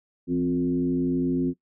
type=tone with frequency modulation; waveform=sine; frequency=261.6 Hz; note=C4; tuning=in tune; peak=-21 dBFS; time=0.27-1.54 s; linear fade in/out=50 ms; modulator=92.4 Hz; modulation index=0.92; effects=noise-tail reverb RT60 0.1 s tail -18 dB re dry